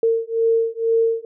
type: beating tone pair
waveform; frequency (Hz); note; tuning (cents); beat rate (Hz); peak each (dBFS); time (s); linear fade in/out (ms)
sine; 454.3 / 456.4; A#4 / A#4; -45 / -37; 2.1; -19; 0.03-1.25; 2
effects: none

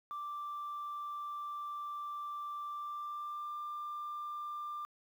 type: tone with pitch glide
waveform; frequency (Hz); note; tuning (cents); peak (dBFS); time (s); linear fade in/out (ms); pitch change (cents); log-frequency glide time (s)
sine; 1174.7 to 1189.7; D6 to D6; 0 to +22; -37; 0.11-4.85; 0; +22; 2.64-3.56
effects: tanh soft clip ceiling -36 dBFS + 11-bit

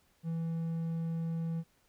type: tone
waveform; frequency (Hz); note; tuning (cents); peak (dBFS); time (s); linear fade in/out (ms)
triangle; 164.81; E3; 0; -30; 0.23-1.64; 50
effects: pink hiss -70 dBFS RMS until 1.88 s

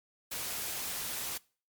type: noise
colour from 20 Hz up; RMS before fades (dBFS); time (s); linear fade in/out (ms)
white; -37; 0.31-1.38; 10
effects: noise-tail reverb RT60 0.4 s tail -23 dB re dry + MP3 96 kbps

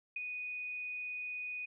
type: tone with ADSR envelope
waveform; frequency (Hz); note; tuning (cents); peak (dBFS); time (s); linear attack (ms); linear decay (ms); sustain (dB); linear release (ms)
sine; 2481; D#7; -6; -34; 0.16-1.66; 5; 18; -4; 13
effects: none

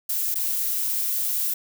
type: noise with dropouts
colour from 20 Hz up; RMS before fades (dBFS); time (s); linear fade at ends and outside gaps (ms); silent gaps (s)
violet; -25; 0.09-1.54; 5; 0.344-0.354
effects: none

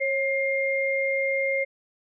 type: tone pair together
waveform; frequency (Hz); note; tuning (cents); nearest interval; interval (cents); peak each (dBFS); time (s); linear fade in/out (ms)
sine; 543 / 2117; C#5 / C7; -36 / +20; 2 octaves; 2356; -25; 0-1.65; 20
effects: none

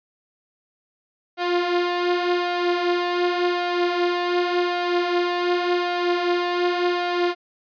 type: tone with flanger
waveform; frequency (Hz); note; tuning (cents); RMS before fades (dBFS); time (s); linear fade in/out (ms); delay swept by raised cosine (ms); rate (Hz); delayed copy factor
sawtooth; 352.9; F4; +18; -22; 1.37-7.35; 50; 1.5 to 6.8; 0.88; +0.5
effects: resampled to 11025 Hz

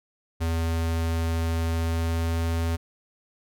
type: tone with pitch glide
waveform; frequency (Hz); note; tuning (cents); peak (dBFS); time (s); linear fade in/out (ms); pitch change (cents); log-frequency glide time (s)
square; 82.41 to 82.94; E2 to E2; 0 to +11; -24; 0.4-2.77; 20; +11; 1.66-2.45
effects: none

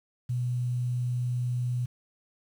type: tone with quantisation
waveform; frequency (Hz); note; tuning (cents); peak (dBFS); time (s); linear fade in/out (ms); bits
sine; 123.1; B2; -5; -26; 0.29-1.86; 10; 9
effects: none

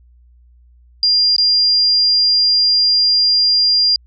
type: tone with dropouts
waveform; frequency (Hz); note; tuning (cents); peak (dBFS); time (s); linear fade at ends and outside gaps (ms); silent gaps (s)
sine; 4800; D8; +37; -10; 1.03-3.96; 1; 1.364-1.382
effects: added 60 Hz sine -45 dBFS peak until 4.06 s

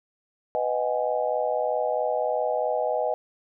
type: chord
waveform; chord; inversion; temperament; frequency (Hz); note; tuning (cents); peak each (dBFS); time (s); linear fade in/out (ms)
sine; G# minor seventh; first; just; 498.4 / 623 / 747.5 / 830.6; B4 / D#5 / F#5 / G#5; +16 / +2 / +17 / 0; -28 / -26 / -30 / -31; 0.55-3.14; 0
effects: none

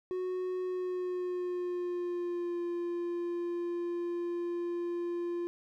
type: tone with pitch glide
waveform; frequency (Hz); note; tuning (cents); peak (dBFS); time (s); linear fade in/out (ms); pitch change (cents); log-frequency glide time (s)
triangle; 367.3 to 346.7; F#4 to F4; -13 to -13; -30; 0.11-5.47; 0; -100; 0.63-2.62
effects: none

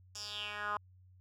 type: tone with band-pass filter sweep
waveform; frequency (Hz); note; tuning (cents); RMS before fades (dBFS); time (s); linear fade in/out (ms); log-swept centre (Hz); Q
10% pulse; 207.7; G#3; 0; -40; 0.15-0.77; 2; 6300 to 1100; 4.6
effects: added 92 Hz sine -58 dBFS peak until 1.2 s

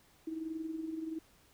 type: tone with amplitude modulation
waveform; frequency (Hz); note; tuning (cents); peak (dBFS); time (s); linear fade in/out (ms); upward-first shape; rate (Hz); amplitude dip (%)
sine; 320.5; E4; -49; -34; 0.27-1.19; 5; sine; 21.3; 60
effects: pink hiss -65 dBFS RMS until 1.53 s

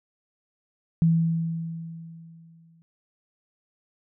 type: tone with exponential decay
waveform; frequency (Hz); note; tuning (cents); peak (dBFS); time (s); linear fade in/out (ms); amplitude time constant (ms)
sine; 164.81; E3; 0; -15; 1.02-2.82; 0; 390
effects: none

